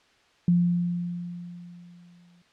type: tone with exponential decay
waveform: sine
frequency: 174.61 Hz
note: F3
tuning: in tune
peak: -16 dBFS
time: 0.48-2.42 s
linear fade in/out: 2 ms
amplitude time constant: 420 ms
effects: white hiss -61 dBFS RMS until 2.52 s + low-pass 4000 Hz 12 dB/octave